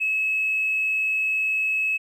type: tone with tanh clipping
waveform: triangle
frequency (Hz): 2582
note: E7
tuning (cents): -37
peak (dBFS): -20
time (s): 0-1.98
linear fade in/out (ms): 20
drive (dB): 1
effects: none